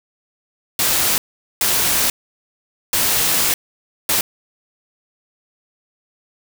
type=noise bursts at uneven times; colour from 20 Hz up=white; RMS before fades=-17 dBFS; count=4; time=0.79-1.18 / 1.61-2.1 / 2.93-3.54 / 4.09-4.21 s; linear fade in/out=2 ms; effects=none